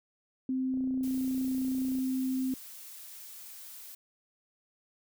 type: tone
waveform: sine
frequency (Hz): 260.1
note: C4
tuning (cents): -10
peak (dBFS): -28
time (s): 0.49-2.54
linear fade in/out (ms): 2
type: click train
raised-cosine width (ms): 2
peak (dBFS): -37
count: 38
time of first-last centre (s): 0.74-1.986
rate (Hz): 29.7
type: noise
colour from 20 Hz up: blue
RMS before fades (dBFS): -47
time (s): 1.03-3.95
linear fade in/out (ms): 5
effects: none